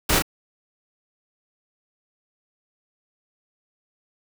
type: noise with echo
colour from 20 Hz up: pink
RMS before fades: -20 dBFS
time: 0.09-0.19 s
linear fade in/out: 5 ms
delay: 33 ms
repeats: 1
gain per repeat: -3 dB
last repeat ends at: 0.223 s
effects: none